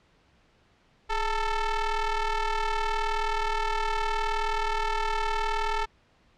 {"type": "ring-modulated tone", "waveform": "sawtooth", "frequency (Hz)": 438.4, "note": "A4", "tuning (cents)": -6, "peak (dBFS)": -18, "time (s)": [1.09, 5.86], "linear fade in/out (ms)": 20, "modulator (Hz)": 458, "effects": ["pink hiss -63 dBFS RMS until 6.37 s", "low-pass 4000 Hz 12 dB/octave"]}